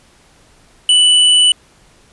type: tone with tanh clipping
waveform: sine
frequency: 2973 Hz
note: F#7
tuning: 8 cents sharp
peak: -8 dBFS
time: 0.89-1.52 s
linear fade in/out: 2 ms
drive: 18 dB
effects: pink hiss -49 dBFS RMS until 2.12 s + resampled to 24000 Hz